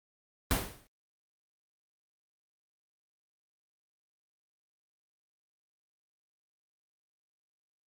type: noise with exponential decay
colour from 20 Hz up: pink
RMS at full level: -25 dBFS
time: 0.51-0.87 s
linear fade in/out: 0 ms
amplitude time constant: 77 ms
effects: Opus 32 kbps